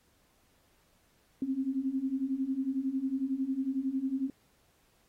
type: beating tone pair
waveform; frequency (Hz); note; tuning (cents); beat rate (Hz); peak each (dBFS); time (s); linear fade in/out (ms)
sine; 259.3 / 270.3; C4 / C#4; -15 / -44; 11; -34 / -31; 1.42-4.3; 2
effects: pink hiss -69 dBFS RMS until 5.08 s + AAC 48 kbps